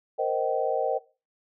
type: chord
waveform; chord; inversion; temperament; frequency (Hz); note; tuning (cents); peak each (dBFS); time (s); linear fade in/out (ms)
sine; C minor seventh; third; equal with one note detuned; 466.2 / 523.3 / 622.3 / 770.1; Bb4 / C5 / Eb5 / G5; 0 / 0 / 0 / -31; -29; 0.18-0.99; 20
effects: noise-tail reverb RT60 0.3 s tail -19 dB re dry